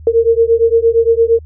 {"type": "beating tone pair", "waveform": "sine", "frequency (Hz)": [455.1, 463.8], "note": ["A#4", "A#4"], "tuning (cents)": [-42, -9], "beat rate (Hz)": 8.7, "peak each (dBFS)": -11, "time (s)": [0.07, 1.39], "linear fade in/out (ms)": 2, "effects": ["added 78 Hz sine -31 dBFS peak until 1.45 s"]}